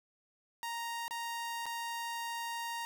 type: tone with dropouts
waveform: sawtooth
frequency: 932.3 Hz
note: A#5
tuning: in tune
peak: -33 dBFS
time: 0.63-2.85 s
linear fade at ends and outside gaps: 0 ms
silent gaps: 1.08-1.109 / 1.657-1.664 s
effects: none